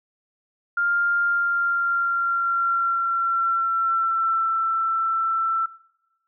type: tone with pitch glide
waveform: sine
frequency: 1400 to 1336 Hz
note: F6 to E6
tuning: +4 to +23 cents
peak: -19 dBFS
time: 0.77-5.66 s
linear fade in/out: 5 ms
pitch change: -81 cents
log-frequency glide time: 1.23-4.48 s
effects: noise-tail reverb RT60 1.0 s tail -22 dB re dry